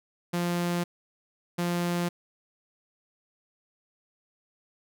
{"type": "tone pair in turn", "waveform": "sawtooth", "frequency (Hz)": [174.2, 174.2], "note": ["F3", "F3"], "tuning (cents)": [-4, -4], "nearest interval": "unison", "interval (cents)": 0, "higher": "neither", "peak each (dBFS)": -22, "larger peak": "neither", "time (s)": [[0.33, 0.84], [1.58, 2.09]], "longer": "neither", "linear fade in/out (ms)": 10, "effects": []}